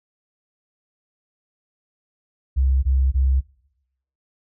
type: tone bursts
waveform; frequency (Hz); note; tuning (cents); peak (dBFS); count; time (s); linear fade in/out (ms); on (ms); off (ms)
sine; 66.3; C2; +23; -15; 3; 2.56-3.41; 20; 270; 20
effects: noise-tail reverb RT60 0.8 s tail -22 dB re dry